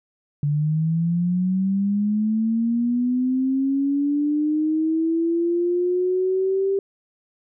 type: linear sweep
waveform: sine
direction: up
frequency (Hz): 143.7 to 393.9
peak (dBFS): -18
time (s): 0.43-6.79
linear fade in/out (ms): 2
effects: none